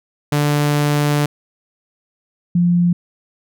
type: tone pair in turn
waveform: sawtooth / sine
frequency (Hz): 146.83 / 174.61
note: D3 / F3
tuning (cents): 0 / 0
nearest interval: minor third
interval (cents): 300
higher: second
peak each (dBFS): -10 / -11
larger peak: first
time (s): 0.32-1.26 / 2.55-2.93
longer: first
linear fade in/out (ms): 5
effects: none